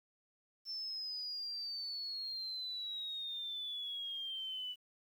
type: exponential sweep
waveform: sine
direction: down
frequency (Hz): 5360 to 2960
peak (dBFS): -39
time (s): 0.65-4.76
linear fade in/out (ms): 50
effects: 11-bit